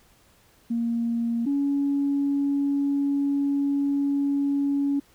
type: tone pair in turn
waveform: sine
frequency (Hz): 233.1 / 281.3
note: A#3 / C#4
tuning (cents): 0 / +26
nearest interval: minor third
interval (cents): 326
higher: second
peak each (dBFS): -22 / -20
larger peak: second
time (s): 0.7-1.46 / 1.46-5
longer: second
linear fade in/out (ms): 10
effects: tanh soft clip ceiling -16 dBFS + pink hiss -59 dBFS RMS until 5.14 s